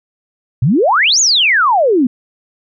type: exponential two-way sweep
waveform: sine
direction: up then down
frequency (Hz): 109.1 to 7060 to 232.8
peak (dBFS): -8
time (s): 0.62-2.07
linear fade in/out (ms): 5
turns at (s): 1.2
effects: none